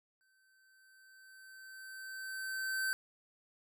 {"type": "tone with exponential growth", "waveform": "square", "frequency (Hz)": 1543, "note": "G6", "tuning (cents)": -28, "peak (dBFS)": -32, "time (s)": [0.21, 2.93], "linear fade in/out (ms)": 0, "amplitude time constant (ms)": 590, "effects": []}